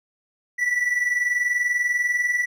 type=tone pair together; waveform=triangle; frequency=1941.7 / 1962 Hz; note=B6 / B6; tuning=-30 / -12 cents; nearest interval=unison; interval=18 cents; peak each=-25 / -19 dBFS; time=0.58-2.46 s; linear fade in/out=20 ms; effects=none